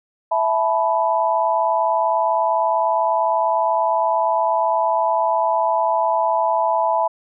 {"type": "chord", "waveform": "sine", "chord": "E suspended fourth", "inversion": "none", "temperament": "equal with one note detuned", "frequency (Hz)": [659.3, 867.9, 987.8], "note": ["E5", "A5", "B5"], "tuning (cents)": [0, -24, 0], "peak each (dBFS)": -20, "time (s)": [0.31, 7.08], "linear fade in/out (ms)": 10, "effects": []}